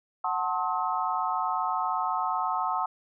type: chord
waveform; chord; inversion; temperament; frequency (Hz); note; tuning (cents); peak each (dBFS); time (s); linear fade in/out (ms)
sine; F# diminished seventh; none; just; 740 / 888 / 1065.6 / 1278.7; F#5 / A5 / C6 / Eb6; 0 / +16 / +31 / +47; -31; 0.24-2.86; 5
effects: none